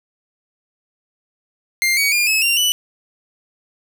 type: tone with pitch steps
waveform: sawtooth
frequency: 2100 / 2251 / 2412 / 2585 / 2771 / 2970 Hz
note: C7 / C#7 / D7 / E7 / F7 / F#7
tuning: +6 / +26 / +46 / -34 / -14 / +6 cents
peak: -11 dBFS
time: 1.82-2.72 s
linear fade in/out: 0 ms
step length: 150 ms
effects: none